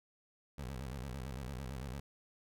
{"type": "tone with vibrato", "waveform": "20% pulse", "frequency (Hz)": 65.41, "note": "C2", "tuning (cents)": 0, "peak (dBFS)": -36, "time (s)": [0.58, 2], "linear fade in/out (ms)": 5, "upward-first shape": "square", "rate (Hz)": 8.9, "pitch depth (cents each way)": 140, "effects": []}